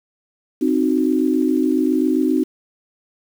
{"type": "chord", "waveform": "sine", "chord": "C diminished", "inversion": "none", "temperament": "equal with one note detuned", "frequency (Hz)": [261.6, 309, 370], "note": ["C4", "Eb4", "Gb4"], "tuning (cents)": [0, -12, 0], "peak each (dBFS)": [-18, -18, -22], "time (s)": [0.61, 2.44], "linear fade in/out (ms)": 10, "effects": ["7-bit"]}